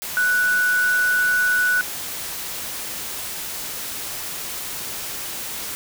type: tone in noise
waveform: sine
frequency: 1480 Hz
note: F#6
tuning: in tune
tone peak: -16 dBFS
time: 0.17-1.81 s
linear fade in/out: 0 ms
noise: white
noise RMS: -30 dBFS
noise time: 0.02-5.75 s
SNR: +11 dB
effects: none